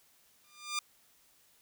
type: tone with exponential growth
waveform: 10% pulse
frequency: 1200 Hz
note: D6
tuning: 37 cents sharp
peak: -21 dBFS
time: 0.44-0.79 s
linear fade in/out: 2 ms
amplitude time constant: 75 ms
effects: white hiss -66 dBFS RMS until 1.61 s